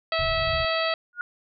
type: harmonic tone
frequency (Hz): 651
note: E5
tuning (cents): -22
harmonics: 1 / 2 / 3 / 4 / 5 / 6 / 7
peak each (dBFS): -26 / -29 / -31 / -32 / -33 / -34 / -34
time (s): 0.12-0.94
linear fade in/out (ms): 2
type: low-pass noise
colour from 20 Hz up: pink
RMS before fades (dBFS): -33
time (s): 0.19-0.65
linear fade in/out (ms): 2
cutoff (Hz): 160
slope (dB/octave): 96
type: tone with exponential growth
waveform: sine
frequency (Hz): 1434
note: F6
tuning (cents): +45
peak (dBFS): -22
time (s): 1.13-1.21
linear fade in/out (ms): 1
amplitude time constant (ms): 16
effects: none